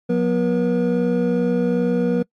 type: tone cluster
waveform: triangle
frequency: 180.5 / 243 / 480.6 Hz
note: F#3 / B3 / B4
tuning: -43 / -28 / -47 cents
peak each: -19 dBFS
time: 0.09-2.23 s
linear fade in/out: 10 ms
effects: noise-tail reverb RT60 0.1 s tail -25 dB re dry + AAC 64 kbps